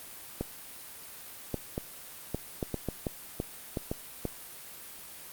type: clicks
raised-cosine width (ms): 2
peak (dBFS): -17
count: 12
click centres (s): 0.41 / 1.543 / 1.779 / 2.346 / 2.628 / 2.743 / 2.887 / 3.068 / 3.401 / 3.772 / 3.915 / 4.253
effects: white hiss -46 dBFS RMS until 5.32 s + Opus 32 kbps